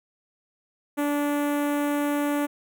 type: tone with notch filter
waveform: sawtooth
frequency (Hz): 290.3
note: D4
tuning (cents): -20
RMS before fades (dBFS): -25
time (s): 0.97-2.47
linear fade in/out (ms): 20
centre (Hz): 4700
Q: 0.58
effects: none